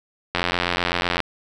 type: click train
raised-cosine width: 0.3 ms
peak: -4 dBFS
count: 76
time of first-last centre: 0.35-1.203 s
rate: 87.9 Hz
effects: none